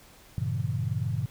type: chord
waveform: sine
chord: G diminished seventh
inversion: none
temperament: equal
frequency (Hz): 98 / 116.54 / 138.59 / 164.81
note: G2 / Bb2 / Db3 / Fb3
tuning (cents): 0 / 0 / 0 / 0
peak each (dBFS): -32 / -30 / -32 / -36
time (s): 0.38-1.26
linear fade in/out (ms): 0
effects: pink hiss -54 dBFS RMS until 1.3 s